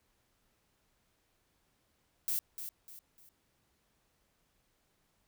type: noise with echo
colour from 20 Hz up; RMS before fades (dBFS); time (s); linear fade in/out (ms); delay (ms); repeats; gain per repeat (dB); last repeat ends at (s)
violet; -33; 2.28-2.39; 0; 300; 3; -9; 3.29
effects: pink hiss -75 dBFS RMS until 5.27 s

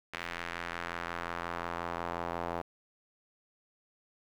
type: tone with band-pass filter sweep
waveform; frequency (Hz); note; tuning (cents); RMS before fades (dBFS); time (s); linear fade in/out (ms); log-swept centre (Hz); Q
sawtooth; 85.6; F2; -34; -38; 0.13-2.62; 10; 2100 to 790; 1.4
effects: 10-bit

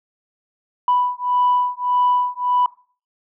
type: beating tone pair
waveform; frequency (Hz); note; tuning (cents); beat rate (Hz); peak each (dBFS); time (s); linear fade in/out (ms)
sine; 987.8 / 989.5; B5 / B5; 0 / +3; 1.7; -18; 0.88-2.66; 2
effects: noise-tail reverb RT60 0.4 s tail -20 dB re dry + tanh soft clip ceiling -9 dBFS

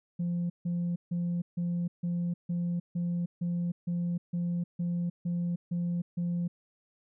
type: tone bursts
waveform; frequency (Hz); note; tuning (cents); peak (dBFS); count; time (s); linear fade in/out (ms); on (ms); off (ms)
sine; 173.7; F3; -9; -26; 14; 0.19-6.48; 10; 310; 150
effects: tanh soft clip ceiling -26 dBFS

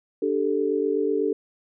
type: chord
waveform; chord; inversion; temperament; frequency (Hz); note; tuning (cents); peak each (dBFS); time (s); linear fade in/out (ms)
sine; D suspended fourth; none; equal; 293.7 / 392 / 440; D4 / G4 / A4; 0 / 0 / 0; -27 / -25 / -24; 0.22-1.33; 5
effects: none

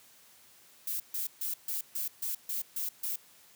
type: noise bursts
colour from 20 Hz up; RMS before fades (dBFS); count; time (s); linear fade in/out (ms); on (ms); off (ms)
violet; -34; 9; 0.87-3.16; 5; 130; 140
effects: white hiss -59 dBFS RMS until 3.55 s + high-pass 80 Hz 12 dB/octave

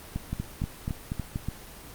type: two click trains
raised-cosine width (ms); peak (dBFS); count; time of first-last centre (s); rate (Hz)
5; -17 / -17; 5 / 6; 0.33-1.486 / 0.16-1.359; 3.46 / 4.17
effects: pink hiss -45 dBFS RMS until 1.94 s + Opus 24 kbps

